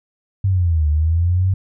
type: linear two-way sweep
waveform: sine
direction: down then up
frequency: 99 to 73.9 to 96.3 Hz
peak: -13 dBFS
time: 0.44-1.54 s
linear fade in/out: 5 ms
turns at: 0.88 s
effects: none

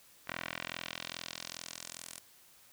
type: tone with band-pass filter sweep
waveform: 10% pulse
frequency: 42.42 Hz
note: F1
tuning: 50 cents flat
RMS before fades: -44 dBFS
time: 0.27-2.2 s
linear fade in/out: 10 ms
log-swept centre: 1900 to 9400 Hz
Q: 1.3
effects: white hiss -61 dBFS RMS until 2.72 s

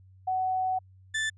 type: tone pair in turn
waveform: sine / 35% pulse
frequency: 748 / 1758.1 Hz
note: F#5 / A6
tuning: +19 / -2 cents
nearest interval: octave + minor third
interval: 1479 cents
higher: second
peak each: -25 dBFS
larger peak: neither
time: 0.27-0.79 / 1.14-1.3 s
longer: first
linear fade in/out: 10 ms
effects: added 94 Hz sine -52 dBFS peak until 1.37 s + resampled to 22050 Hz

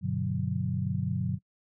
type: chord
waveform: sine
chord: G major seventh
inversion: none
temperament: equal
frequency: 98 / 123.47 / 146.83 / 185 Hz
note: G2 / B2 / D3 / F#3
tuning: 0 / 0 / 0 / 0 cents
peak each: -33 / -33 / -33 / -32 dBFS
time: 0.01-1.39 s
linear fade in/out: 50 ms
effects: noise-tail reverb RT60 0.1 s tail -24 dB re dry

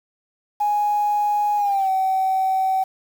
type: tone with pitch glide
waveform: sine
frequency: 830.6 to 761.7 Hz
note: G#5 to G5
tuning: 0 to -50 cents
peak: -16 dBFS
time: 0.6-2.84 s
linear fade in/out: 10 ms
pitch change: -150 cents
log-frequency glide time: 1.57-1.89 s
effects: tanh soft clip ceiling -13 dBFS + 7-bit

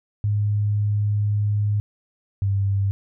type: tone pair in turn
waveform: sine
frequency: 103.83 / 98.82 Hz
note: G#2 / G2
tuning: 0 / +14 cents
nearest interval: minor second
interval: 86 cents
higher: first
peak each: -18 dBFS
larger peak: neither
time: 0.24-1.8 / 2.42-2.91 s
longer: first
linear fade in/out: 0 ms
effects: none

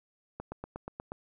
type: click train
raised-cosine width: 1 ms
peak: -24 dBFS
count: 7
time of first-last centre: 0.4-1.119 s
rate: 8.34 Hz
effects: none

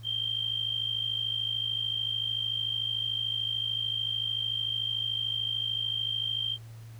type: tone with amplitude modulation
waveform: sine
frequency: 3162 Hz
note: G7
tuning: 14 cents sharp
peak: -25 dBFS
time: 0.03-6.58 s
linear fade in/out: 50 ms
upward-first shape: sine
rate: 53.5 Hz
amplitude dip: 75%
effects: added 113 Hz sine -43 dBFS peak until 6.99 s + pink hiss -58 dBFS RMS until 6.99 s

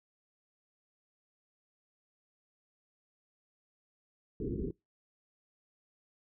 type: low-pass noise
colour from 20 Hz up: white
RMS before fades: -36 dBFS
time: 4.4-4.71 s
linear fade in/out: 2 ms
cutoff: 440 Hz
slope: 96 dB/octave
effects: noise-tail reverb RT60 0.2 s tail -23 dB re dry

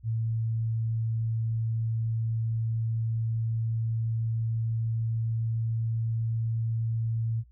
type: tone with pitch glide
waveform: sine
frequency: 112.9 to 113.55 Hz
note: A2 to A#2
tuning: +45 to -45 cents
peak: -26 dBFS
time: 0.03-7.44 s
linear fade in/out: 50 ms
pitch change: +10 cents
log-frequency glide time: 1.24-6.58 s
effects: noise-tail reverb RT60 0.1 s tail -22 dB re dry + added 60 Hz sine -53 dBFS peak until 7.51 s

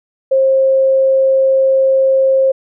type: tone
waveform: sine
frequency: 533 Hz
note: C5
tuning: 32 cents sharp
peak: -8 dBFS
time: 0.31-2.52 s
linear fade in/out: 10 ms
effects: none

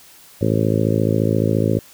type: harmonic tone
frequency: 54.4 Hz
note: A1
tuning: 19 cents flat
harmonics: 2 / 3 / 4 / 5 / 6 / 7 / 8 / 9 / 10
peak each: -20 / -22 / -23 / -24 / -25 / -25 / -26 / -27 / -27 dBFS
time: 0.41-1.79 s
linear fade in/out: 5 ms
effects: white hiss -46 dBFS RMS until 1.93 s

